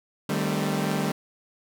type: chord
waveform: sawtooth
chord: A half-diminished seventh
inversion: second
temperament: equal with one note detuned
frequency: 152.98 / 196 / 220 / 261.6 Hz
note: Eb3 / G3 / A3 / C4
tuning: -29 / 0 / 0 / 0 cents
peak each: -25 / -24 / -27 / -29 dBFS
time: 0.29-1.12 s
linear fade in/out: 5 ms
effects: none